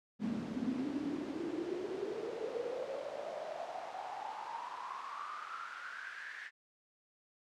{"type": "noise with high-pass filter sweep", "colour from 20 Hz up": "brown", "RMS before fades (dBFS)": -41, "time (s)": [0.19, 6.51], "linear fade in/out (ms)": 50, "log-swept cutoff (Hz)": [210, 1800], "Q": 8.9, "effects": ["low-pass 6000 Hz 12 dB/octave"]}